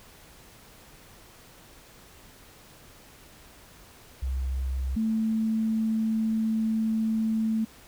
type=tone pair in turn; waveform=sine; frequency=65.41 / 221.3 Hz; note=C2 / A3; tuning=0 / +10 cents; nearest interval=octave + major sixth; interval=2110 cents; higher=second; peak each=-26 / -23 dBFS; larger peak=second; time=4.22-4.96 / 4.96-7.65 s; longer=second; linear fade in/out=10 ms; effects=pink hiss -52 dBFS RMS until 7.87 s